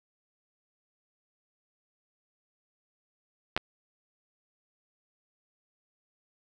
clicks, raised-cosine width 0.3 ms, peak -8 / -19 dBFS, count 2, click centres 3.565 / 3.576 s, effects none

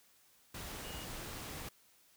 sine tone in noise, 2876 Hz, F#7, 50 cents flat, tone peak -51 dBFS, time 0.84-1.05 s, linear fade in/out 5 ms, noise pink, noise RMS -45 dBFS, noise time 0.54-1.69 s, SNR -9 dB, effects white hiss -67 dBFS RMS until 2.16 s

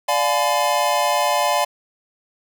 square chord, D diminished seventh, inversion none, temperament just, 587.3 / 704.8 / 845.8 / 1014.9 Hz, D5 / F5 / Ab5 / Cb6, 0 / +16 / +31 / +47 cents, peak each -23 dBFS, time 0.08-1.65 s, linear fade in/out 10 ms, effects none

